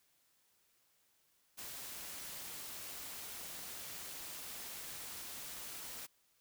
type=noise with amplitude modulation; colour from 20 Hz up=white; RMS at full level=-45 dBFS; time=1.57-6.07 s; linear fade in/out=20 ms; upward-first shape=sine; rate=296 Hz; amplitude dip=40%; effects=white hiss -74 dBFS RMS until 6.4 s